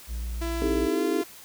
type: tone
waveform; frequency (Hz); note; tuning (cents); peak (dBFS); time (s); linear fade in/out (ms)
triangle; 58.27; A#1; 0; -27; 0.07-0.89; 50
type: tone with pitch glide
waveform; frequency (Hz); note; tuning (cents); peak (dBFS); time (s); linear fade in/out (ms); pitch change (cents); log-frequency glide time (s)
sawtooth; 334.6 to 345; E4 to F4; +26 to -21; -26; 0.41-1.24; 10; +53; 0.88-1.03
type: chord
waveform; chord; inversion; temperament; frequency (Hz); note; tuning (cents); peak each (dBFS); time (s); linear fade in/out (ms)
sine; A half-diminished seventh; first; just; 264 / 316.8 / 396 / 440; C4 / Eb4 / G4 / A4; +16 / +31 / +18 / 0; -32 / -27 / -28 / -31; 0.62-1.22; 0
effects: white hiss -47 dBFS RMS until 1.44 s